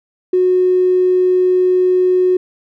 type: tone with tanh clipping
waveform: triangle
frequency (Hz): 366.2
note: F#4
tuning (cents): -18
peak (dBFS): -9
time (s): 0.33-2.37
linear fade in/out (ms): 5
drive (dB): 2
effects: none